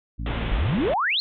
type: harmonic tone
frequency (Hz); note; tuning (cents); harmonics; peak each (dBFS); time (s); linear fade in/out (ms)
56.3; A1; +40; 1 / 2 / 3 / 4 / 5; -28 / -34 / -38 / -40 / -42; 0.18-0.56; 20
type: low-pass noise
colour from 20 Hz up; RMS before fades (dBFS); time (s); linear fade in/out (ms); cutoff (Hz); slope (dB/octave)
pink; -30; 0.26-0.94; 2; 3600; 96
type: exponential sweep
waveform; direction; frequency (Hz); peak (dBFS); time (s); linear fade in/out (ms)
sine; up; 35.9 to 4300; -20; 0.51-1.2; 0
effects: none